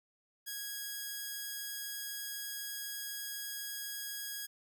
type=tone; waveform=5% pulse; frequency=1652 Hz; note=G#6; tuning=10 cents flat; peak=-28 dBFS; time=0.46-4.47 s; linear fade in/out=20 ms; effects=none